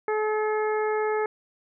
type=harmonic tone; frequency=428.9 Hz; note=A4; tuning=44 cents flat; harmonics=1 / 2 / 3 / 4 / 5; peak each=-24 / -30 / -34 / -36 / -38 dBFS; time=0.08-1.26 s; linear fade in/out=2 ms; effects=none